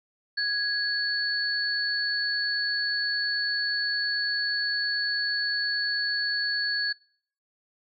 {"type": "tone pair together", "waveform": "sine", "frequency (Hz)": [1661.2, 4435], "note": ["G#6", "C#8"], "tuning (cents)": [0, 0], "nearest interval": "octave + perfect fourth", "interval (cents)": 1700, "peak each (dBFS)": [-27, -27], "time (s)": [0.37, 6.93], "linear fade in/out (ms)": 10, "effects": ["noise-tail reverb RT60 0.6 s tail -26 dB re dry"]}